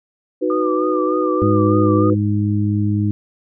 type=chord; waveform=sine; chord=B major; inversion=first; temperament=equal; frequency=311.1 / 370 / 493.9 Hz; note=D#4 / F#4 / B4; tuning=0 / 0 / 0 cents; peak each=-20 dBFS; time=0.41-2.15 s; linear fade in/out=20 ms
type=tone with vibrato; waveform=sine; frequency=1199 Hz; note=D6; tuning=36 cents sharp; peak=-22 dBFS; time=0.5-2.1 s; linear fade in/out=2 ms; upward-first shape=sine; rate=3.3 Hz; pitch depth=53 cents each way
type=harmonic tone; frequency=103.83 Hz; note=G#2; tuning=in tune; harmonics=1 / 2 / 3; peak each=-17 / -20 / -22 dBFS; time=1.42-3.11 s; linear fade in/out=0 ms
effects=none